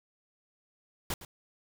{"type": "noise with echo", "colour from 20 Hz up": "pink", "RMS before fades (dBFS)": -33, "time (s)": [1.1, 1.14], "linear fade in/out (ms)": 2, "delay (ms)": 110, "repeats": 1, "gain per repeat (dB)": -14, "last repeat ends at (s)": 1.25, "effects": []}